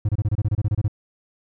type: tone bursts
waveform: triangle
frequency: 104.7 Hz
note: G#2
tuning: 15 cents sharp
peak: -15 dBFS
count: 13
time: 0.05-0.881 s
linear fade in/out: 5 ms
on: 39 ms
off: 27 ms
effects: none